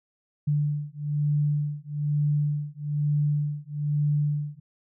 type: beating tone pair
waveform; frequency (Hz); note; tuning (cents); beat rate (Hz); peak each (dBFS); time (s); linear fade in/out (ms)
sine; 146.83 / 147.93; D3 / D3; 0 / +13; 1.1; -26; 0.47-4.6; 10
effects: none